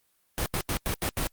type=noise bursts at uneven times; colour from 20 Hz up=pink; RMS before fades=-28 dBFS; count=6; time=0.38-0.46 / 0.54-0.61 / 0.69-0.77 / 0.86-0.94 / 1.02-1.09 / 1.17-1.27 s; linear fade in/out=0 ms; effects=white hiss -70 dBFS RMS until 1.32 s + Opus 32 kbps